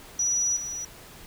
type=tone with level steps; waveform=sine; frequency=5860 Hz; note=F#8; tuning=18 cents flat; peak=-22 / -31 dBFS; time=0.19-0.85 s; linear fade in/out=5 ms; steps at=0.56 s; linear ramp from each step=10 ms; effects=pink hiss -47 dBFS RMS until 1.26 s